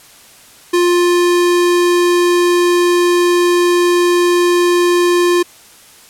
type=tone; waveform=square; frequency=351.4 Hz; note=F4; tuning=11 cents sharp; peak=-10 dBFS; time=0.73-5.43 s; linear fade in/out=10 ms; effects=white hiss -42 dBFS RMS until 6.09 s + low-pass 12000 Hz 12 dB/octave